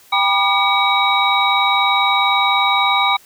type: tone cluster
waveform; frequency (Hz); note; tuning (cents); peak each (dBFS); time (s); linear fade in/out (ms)
sine; 790 / 973 / 1203 / 2271 / 3820; G5 / B5 / D6 / C#7 / A#7; +13 / -26 / +41 / +41 / +42; -19; 0.12-3.17; 10
effects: white hiss -48 dBFS RMS until 3.25 s